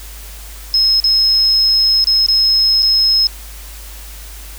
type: tone with dropouts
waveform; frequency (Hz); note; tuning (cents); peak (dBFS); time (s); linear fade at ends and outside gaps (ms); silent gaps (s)
sine; 5160; E8; -38; -9; 0.74-3.27; 1; 1.001-1.041 / 2.042-2.071 / 2.263-2.285 / 2.823-2.828
effects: added 51 Hz sine -31 dBFS peak until 4.58 s + white hiss -36 dBFS RMS until 4.58 s